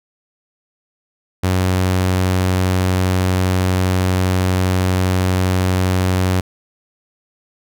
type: tone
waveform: sawtooth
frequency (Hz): 92.5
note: F#2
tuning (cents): 0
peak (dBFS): -10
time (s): 1.43-6.41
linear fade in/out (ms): 10
effects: none